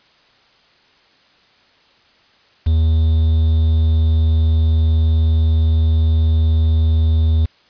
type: tone with quantisation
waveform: triangle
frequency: 79.8 Hz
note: D#2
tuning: 44 cents sharp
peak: -9 dBFS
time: 2.66-7.46 s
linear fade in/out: 10 ms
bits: 6
effects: white hiss -53 dBFS RMS until 7.69 s + resampled to 11025 Hz